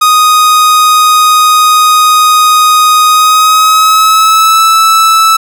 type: tone with pitch glide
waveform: 45% pulse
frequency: 1244.5 to 1312.4 Hz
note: D#6 to E6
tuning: 0 to -8 cents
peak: -3 dBFS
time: 0.01-5.37 s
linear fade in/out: 10 ms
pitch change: +92 cents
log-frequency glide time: 3.08-4.62 s
effects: none